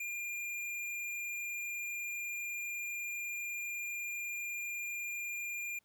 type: tone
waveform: square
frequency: 2404 Hz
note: D7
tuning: 40 cents sharp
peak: -38 dBFS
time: 0-5.79 s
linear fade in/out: 5 ms
effects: pink hiss -75 dBFS RMS until 5.84 s + high-pass 100 Hz 12 dB/octave